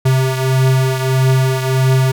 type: beating tone pair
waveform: square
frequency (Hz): 130.81 / 132.41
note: C3 / C3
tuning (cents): 0 / +21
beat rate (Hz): 1.6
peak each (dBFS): -13 / -19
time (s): 0.05-2.12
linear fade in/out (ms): 10
effects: none